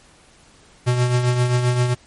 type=tone with tremolo; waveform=square; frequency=123.47 Hz; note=B2; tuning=in tune; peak=-14 dBFS; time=0.86-1.95 s; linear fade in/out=20 ms; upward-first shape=triangle; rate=7.6 Hz; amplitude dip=55%; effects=pink hiss -51 dBFS RMS until 2.06 s + MP3 48 kbps